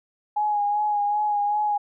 sine tone with vibrato, 830.6 Hz, G#5, in tune, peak -20 dBFS, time 0.36-1.78 s, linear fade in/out 10 ms, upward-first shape sine, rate 2.6 Hz, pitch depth 28 cents each way, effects none

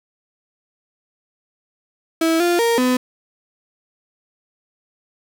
35% pulse tone with pitch steps, 326.2 / 348.4 / 465.2 / 252.3 Hz, E4 / F4 / A#4 / B3, -18 / -4 / -4 / +37 cents, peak -13 dBFS, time 2.21-2.97 s, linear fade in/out 5 ms, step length 190 ms, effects none

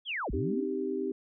sine linear two-way sweep, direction down then up, 3449 to 38.89 to 323.1 Hz, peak -31 dBFS, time 0.05-0.66 s, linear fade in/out 50 ms, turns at 0.31 s
sine chord, C minor, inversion none, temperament equal, 261.6 / 311.1 / 392 Hz, C4 / Eb4 / G4, 0 / 0 / 0 cents, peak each -35 / -36 / -32 dBFS, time 0.33-1.12 s, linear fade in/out 5 ms
effects none

